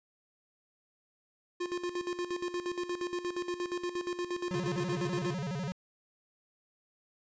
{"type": "tone with tremolo", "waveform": "square", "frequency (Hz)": 353.4, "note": "F4", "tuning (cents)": 21, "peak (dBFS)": -32, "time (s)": [1.6, 5.34], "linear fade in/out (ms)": 10, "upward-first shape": "square", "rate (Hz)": 8.5, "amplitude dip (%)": 70}
{"type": "tone with vibrato", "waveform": "square", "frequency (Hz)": 160.9, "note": "E3", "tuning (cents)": -42, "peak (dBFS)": -34, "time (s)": [4.51, 5.72], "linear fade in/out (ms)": 0, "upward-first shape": "square", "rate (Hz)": 12, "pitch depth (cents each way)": 240}
{"effects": ["resampled to 16000 Hz"]}